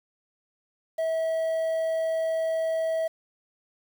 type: tone with quantisation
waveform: triangle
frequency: 648 Hz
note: E5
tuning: 30 cents flat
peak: -22 dBFS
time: 0.98-3.08 s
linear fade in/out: 10 ms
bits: 8
effects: none